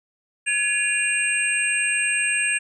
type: tone cluster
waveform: sine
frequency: 1692 / 2435 / 2763 / 8340 Hz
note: G#6 / D#7 / F7 / C9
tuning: +32 / -38 / -19 / -7 cents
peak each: -25 dBFS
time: 0.46-2.59 s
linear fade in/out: 20 ms
effects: none